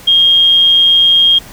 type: tone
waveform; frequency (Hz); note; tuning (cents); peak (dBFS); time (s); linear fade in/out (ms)
sine; 3236; G#7; -46; -5; 0.07-1.39; 10
effects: pink hiss -35 dBFS RMS until 1.52 s